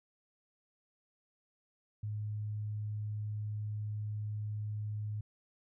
sine tone, 105.7 Hz, G#2, 31 cents sharp, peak -35 dBFS, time 2.03-5.21 s, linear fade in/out 5 ms, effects none

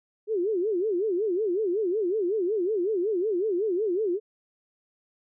sine tone with vibrato, 392 Hz, G4, in tune, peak -23 dBFS, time 0.27-4.2 s, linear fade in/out 50 ms, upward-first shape sine, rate 5.4 Hz, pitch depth 230 cents each way, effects none

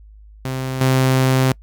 sawtooth tone with level steps, 130.81 Hz, C3, in tune, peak -18 / -9 dBFS, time 0.45-1.52 s, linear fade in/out 2 ms, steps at 0.81 s, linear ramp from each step 2 ms, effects noise-tail reverb RT60 0.1 s tail -26 dB re dry + added 52 Hz sine -40 dBFS peak until 1.62 s

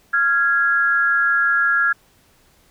sine tone pair together, 1387 / 1661.2 Hz, F6 / G#6, -12 / 0 cents, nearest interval minor third, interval 312 cents, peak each -17 dBFS, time 0.13-1.93 s, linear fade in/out 10 ms, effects pink hiss -56 dBFS RMS until 2.7 s

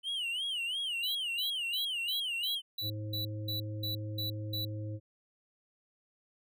triangle tone with vibrato, 3000 Hz, F#7, 23 cents sharp, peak -31 dBFS, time 0.03-2.62 s, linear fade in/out 50 ms, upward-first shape sine, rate 2.9 Hz, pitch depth 170 cents each way
square tone bursts, 3951 Hz, B7, in tune, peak -35 dBFS, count 11, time 1.03-4.65 s, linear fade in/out 5 ms, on 120 ms, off 230 ms
harmonic tone, 106.4 Hz, G#2, 42 cents sharp, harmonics 1 / 3 / 5, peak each -36 / -45 / -48 dBFS, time 2.81-5 s, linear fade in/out 50 ms
effects none

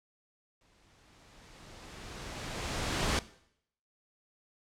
pink noise with exponential growth, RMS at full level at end -28 dBFS, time 0.61-3.19 s, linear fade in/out 1 ms, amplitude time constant 560 ms, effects noise-tail reverb RT60 0.7 s tail -18 dB re dry + low-pass 7000 Hz 12 dB/octave

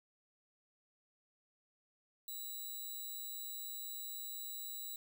5% pulse tone, 3922 Hz, B7, 13 cents flat, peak -35 dBFS, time 2.28-4.96 s, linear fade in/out 2 ms, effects 12-bit

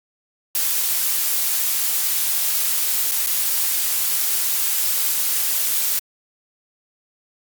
blue noise with dropouts, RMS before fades -20 dBFS, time 0.55-5.99 s, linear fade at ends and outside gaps 1 ms, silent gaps 3.112-3.118 / 3.263-3.27 s, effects Opus 48 kbps

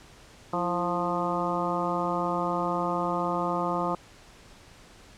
harmonic tone with a mistuned harmonic, 176 Hz, F3, 14 cents sharp, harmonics 1 / 2 / 3 / 4 / 5 / 6 / 7, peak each -33 / -33 / -33 / -33 / -33 / -33 / -33 dBFS, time 0.53-3.95 s, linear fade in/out 2 ms, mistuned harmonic 2, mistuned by -64 cents, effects pink hiss -52 dBFS RMS until 5.17 s + low-pass 8000 Hz 12 dB/octave

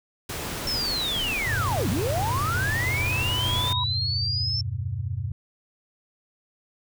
pink noise, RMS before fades -32 dBFS, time 0.29-3.73 s, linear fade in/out 5 ms
sine linear two-way sweep, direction down then up, 5400 to 161.1 to 5380 Hz, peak -25 dBFS, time 0.67-4.61 s, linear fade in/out 2 ms, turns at 1.89 s
sine tone with exponential growth, 994 Hz, B5, 11 cents sharp, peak -27 dBFS, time 1.44-3.84 s, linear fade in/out 5 ms, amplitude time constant 520 ms
sine chord, E minor, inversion none, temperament equal with one note detuned, 82.41 / 98 / 126.58 Hz, E2 / G2 / B2, 0 / 0 / +43 cents, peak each -34 / -29 / -31 dBFS, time 1.47-5.32 s, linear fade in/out 5 ms
effects none

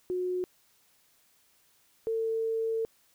sine tone pair in turn, 363.6 / 449.4 Hz, F#4 / A4, -30 / +37 cents, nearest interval major third, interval 367 cents, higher second, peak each -28 / -27 dBFS, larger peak second, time 0.1-0.44 / 2.07-2.85 s, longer second, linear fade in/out 0 ms, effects white hiss -66 dBFS RMS until 3.14 s

